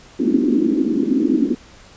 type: band-pass noise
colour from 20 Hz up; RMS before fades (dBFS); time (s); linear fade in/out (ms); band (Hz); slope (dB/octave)
white; -17; 0.19-1.55; 10; 230 to 330; 48
effects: pink hiss -45 dBFS RMS until 1.96 s + resampled to 16000 Hz